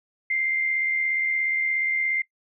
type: tone pair together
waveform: sine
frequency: 2093 / 2170 Hz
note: C7 / C#7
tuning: 0 / -37 cents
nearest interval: minor second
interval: 63 cents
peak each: -22 / -34 dBFS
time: 0.3-2.22 s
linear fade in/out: 5 ms
effects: noise-tail reverb RT60 0.1 s tail -20 dB re dry